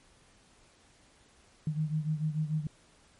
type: beating tone pair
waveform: sine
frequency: 152.8 / 159.6 Hz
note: D#3 / D#3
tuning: -31 / +44 cents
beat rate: 6.8 Hz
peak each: -30 / -34 dBFS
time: 1.67-2.67 s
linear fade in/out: 2 ms
effects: pink hiss -62 dBFS RMS until 3.19 s + MP3 48 kbps